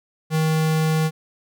square tone, 157.9 Hz, D#3, 26 cents sharp, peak -18 dBFS, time 0.3-1.11 s, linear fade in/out 50 ms, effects none

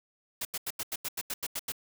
white noise bursts, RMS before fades -34 dBFS, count 11, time 0.41-1.721 s, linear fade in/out 5 ms, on 41 ms, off 86 ms, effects none

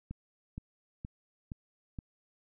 click train, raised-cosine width 5 ms, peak -27 dBFS, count 5, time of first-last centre 0.11-1.988 s, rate 2.13 Hz, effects none

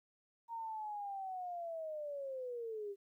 sine linear sweep, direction down, 932.3 to 391.7 Hz, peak -40 dBFS, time 0.48-2.96 s, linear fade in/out 50 ms, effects 13-bit

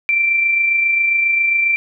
sine tone with amplitude modulation, 2351 Hz, D7, 1 cent sharp, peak -11 dBFS, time 0.09-1.76 s, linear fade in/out 0 ms, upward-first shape sine, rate 27.4 Hz, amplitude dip 35%, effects none

